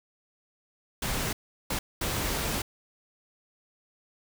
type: noise bursts at uneven times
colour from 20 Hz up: pink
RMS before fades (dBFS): -30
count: 3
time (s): 1.02-1.33 / 1.7-1.79 / 2.01-2.62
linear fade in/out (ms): 5
effects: none